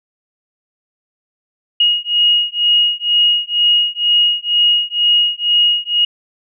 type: beating tone pair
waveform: sine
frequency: 2877 / 2879.1 Hz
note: F#7 / F#7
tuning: -49 / -48 cents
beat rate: 2.1 Hz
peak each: -14 dBFS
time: 1.8-6.05 s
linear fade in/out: 5 ms
effects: none